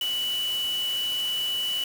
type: tone in noise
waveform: sine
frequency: 2960 Hz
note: F#7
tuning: in tune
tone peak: -25 dBFS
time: 0.01-1.84 s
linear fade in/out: 2 ms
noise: white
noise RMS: -38 dBFS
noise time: 0.01-1.84 s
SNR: +10 dB
effects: none